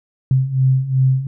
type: beating tone pair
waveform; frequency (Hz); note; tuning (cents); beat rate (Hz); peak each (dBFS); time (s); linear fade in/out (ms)
sine; 129.8 / 132.5; C3 / C3; -13 / +22; 2.7; -18 / -14; 0.31-1.27; 2
effects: none